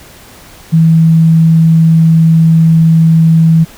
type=tone; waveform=sine; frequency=162.5 Hz; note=E3; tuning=24 cents flat; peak=-3 dBFS; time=0.72-3.65 s; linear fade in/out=20 ms; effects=pink hiss -36 dBFS RMS until 3.77 s